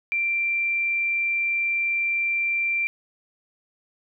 sine tone, 2359 Hz, D7, 7 cents sharp, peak -21 dBFS, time 0.12-2.87 s, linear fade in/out 0 ms, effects none

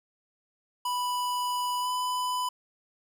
square tone with pitch glide, 987.8 to 998.7 Hz, B5 to B5, 0 to +19 cents, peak -28 dBFS, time 0.85-2.49 s, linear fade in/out 5 ms, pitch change +19 cents, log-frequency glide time 1.8-1.88 s, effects none

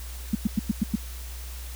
sine tone bursts, 211.5 Hz, G#3, 32 cents sharp, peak -18 dBFS, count 6, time 0.33-0.956 s, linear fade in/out 5 ms, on 21 ms, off 100 ms, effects added 61 Hz sine -35 dBFS peak until 1.75 s + white hiss -44 dBFS RMS until 1.75 s

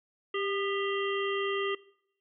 harmonic tone with a mistuned harmonic, 395.3 Hz, G4, 15 cents sharp, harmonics 1 / 3 / 5 / 7 / 8, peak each -31 / -36 / -38 / -39 / -40 dBFS, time 0.34-1.75 s, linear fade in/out 5 ms, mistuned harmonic 3, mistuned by +47 cents, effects noise-tail reverb RT60 0.7 s tail -20 dB re dry

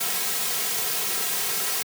white noise with comb filter, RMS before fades -26 dBFS, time 0-1.83 s, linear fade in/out 10 ms, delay 3.4 ms, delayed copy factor -0.8, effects high-pass 200 Hz 12 dB/octave

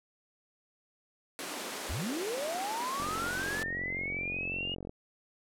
pink high-pass noise, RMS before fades -39 dBFS, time 1.39-3.63 s, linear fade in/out 0 ms, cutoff 250 Hz, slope 24 dB/octave
sine linear sweep, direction up, 46.25 to 2884 Hz, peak -33 dBFS, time 1.89-4.75 s, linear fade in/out 10 ms
click train, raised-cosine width 2 ms, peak -28 dBFS, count 87, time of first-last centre 3-4.894 s, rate 45.4 Hz
effects low-pass 12000 Hz 12 dB/octave

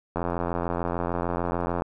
click train, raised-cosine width 1 ms, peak -13 dBFS, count 145, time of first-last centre 0.16-1.821 s, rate 86.7 Hz, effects none

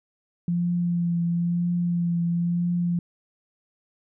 sine tone with vibrato, 172.6 Hz, F3, 20 cents flat, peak -21 dBFS, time 0.48-2.99 s, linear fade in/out 2 ms, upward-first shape triangle, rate 1 Hz, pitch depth 24 cents each way, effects none

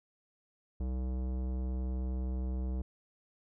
sine tone with tanh clipping, 63.6 Hz, C2, 48 cents flat, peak -34 dBFS, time 0.8-2.82 s, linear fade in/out 5 ms, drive 17 dB, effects none

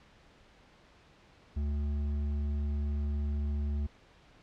sine tone with hard clipping, 72.6 Hz, D2, 19 cents flat, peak -31 dBFS, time 1.56-3.87 s, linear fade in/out 10 ms, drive 7 dB, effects pink hiss -60 dBFS RMS until 4.42 s + low-pass 4000 Hz 12 dB/octave

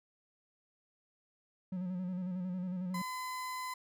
triangle tone with vibrato, 182.4 Hz, F#3, 24 cents flat, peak -33 dBFS, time 1.72-3.02 s, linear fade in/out 5 ms, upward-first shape square, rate 11 Hz, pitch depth 40 cents each way
35% pulse tone, 1016 Hz, B5, 49 cents sharp, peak -36 dBFS, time 2.94-3.74 s, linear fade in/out 5 ms
effects none

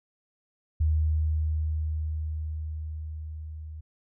sine tone with level ramp, 77.78 Hz, D#2, in tune, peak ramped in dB -20 to -37 dBFS, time 0.8-3.81 s, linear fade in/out 10 ms, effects none

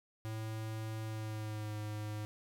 square tone with pitch glide, 110 to 106.07 Hz, A2 to G#2, 0 to +37 cents, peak -39 dBFS, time 0.25-2.25 s, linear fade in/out 0 ms, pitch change -63 cents, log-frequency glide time 1.04-1.75 s, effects none

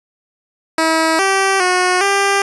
10% pulse tone with pitch steps, 322.2 / 387.8 / 363.9 / 397.2 Hz, E4 / G4 / F#4 / G4, -39 / -19 / -29 / +23 cents, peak -4 dBFS, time 0.78-2.42 s, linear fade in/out 2 ms, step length 410 ms, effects resampled to 24000 Hz + 7-bit

